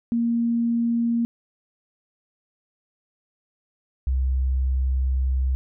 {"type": "tone pair in turn", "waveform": "sine", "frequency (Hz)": [233.7, 65.15], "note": ["A#3", "C2"], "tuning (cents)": [5, -7], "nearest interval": "octave + minor seventh", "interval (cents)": 2212, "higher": "first", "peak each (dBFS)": -19, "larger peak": "neither", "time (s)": [[0.12, 1.25], [4.07, 5.55]], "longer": "second", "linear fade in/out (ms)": 0, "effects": []}